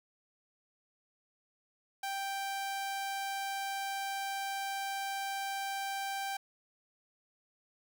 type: tone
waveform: sawtooth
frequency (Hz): 785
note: G5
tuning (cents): +2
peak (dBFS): -31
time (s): 2.03-6.37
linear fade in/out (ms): 5
effects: none